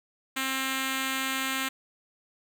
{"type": "tone with notch filter", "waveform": "5% pulse", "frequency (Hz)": 265.5, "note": "C4", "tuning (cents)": 25, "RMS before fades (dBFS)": -30, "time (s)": [0.36, 1.69], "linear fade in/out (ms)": 10, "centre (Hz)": 620, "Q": 0.92, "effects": []}